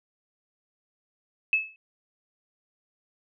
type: tone with exponential decay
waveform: sine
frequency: 2600 Hz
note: E7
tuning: 24 cents flat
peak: -16 dBFS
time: 1.53-1.76 s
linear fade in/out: 1 ms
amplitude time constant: 49 ms
effects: none